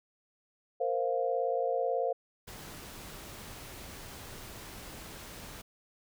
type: chord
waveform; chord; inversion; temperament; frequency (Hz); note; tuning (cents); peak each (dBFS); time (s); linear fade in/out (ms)
sine; Bb suspended second; none; just; 466.2 / 524.4 / 699.2; Bb4 / C5 / F5; 0 / +4 / +2; -33 / -31 / -33; 0.8-2.13; 10
type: noise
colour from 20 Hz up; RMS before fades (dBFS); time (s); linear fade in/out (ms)
pink; -46; 2.47-5.62; 10
effects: none